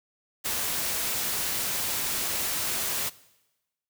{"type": "noise", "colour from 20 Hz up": "white", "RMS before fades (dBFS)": -29, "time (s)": [0.44, 3.1], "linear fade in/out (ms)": 20, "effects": ["noise-tail reverb RT60 1.0 s tail -20 dB re dry"]}